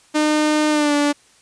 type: tone with pitch glide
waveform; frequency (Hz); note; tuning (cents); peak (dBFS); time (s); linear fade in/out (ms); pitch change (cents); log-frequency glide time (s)
sawtooth; 304 to 290.6; D#4 to D4; -40 to -18; -11; 0.14-1.13; 20; -78; 0.7-0.94
effects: white hiss -53 dBFS RMS until 1.41 s + resampled to 22050 Hz